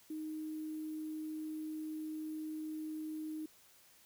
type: tone with sample-and-hold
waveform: sine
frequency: 311.1 Hz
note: D#4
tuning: in tune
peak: -39 dBFS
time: 0.1-3.46 s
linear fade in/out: 5 ms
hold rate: 11025 Hz
effects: white hiss -64 dBFS RMS until 4.05 s